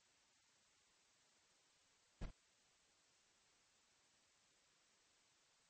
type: noise with echo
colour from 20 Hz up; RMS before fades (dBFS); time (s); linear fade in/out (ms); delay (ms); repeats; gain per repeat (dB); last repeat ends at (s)
brown; -44; 2.21-2.26; 10; 49; 1; -10; 2.309
effects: white hiss -74 dBFS RMS until 5.69 s + MP3 32 kbps